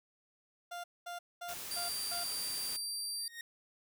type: tone bursts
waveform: 30% pulse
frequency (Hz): 698.5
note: F5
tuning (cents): 0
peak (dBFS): -38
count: 5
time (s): 0.71-2.24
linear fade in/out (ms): 10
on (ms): 130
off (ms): 220
type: noise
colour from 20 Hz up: white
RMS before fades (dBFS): -44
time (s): 1.48-2.77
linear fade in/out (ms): 10
type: tone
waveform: 25% pulse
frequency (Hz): 4699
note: D8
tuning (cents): 0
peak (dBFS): -32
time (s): 1.71-3.28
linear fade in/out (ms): 2
type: tone with exponential growth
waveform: sawtooth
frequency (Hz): 1861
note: A#6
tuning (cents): -3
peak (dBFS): -36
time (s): 3.15-3.41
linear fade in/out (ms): 2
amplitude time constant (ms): 55
effects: none